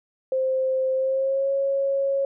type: tone with pitch glide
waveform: sine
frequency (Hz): 523.3 to 549.3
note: C5 to C#5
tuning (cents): 0 to -16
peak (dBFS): -20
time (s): 0.32-2.25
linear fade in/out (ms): 2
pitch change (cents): +84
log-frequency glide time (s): 0.94-1.51
effects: none